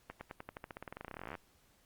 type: accelerating click train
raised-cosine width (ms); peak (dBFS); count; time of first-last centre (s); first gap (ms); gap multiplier
0.5; -28; 30; 0.1-1.352; 110; 0.92
effects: pink hiss -69 dBFS RMS until 1.85 s + Opus 48 kbps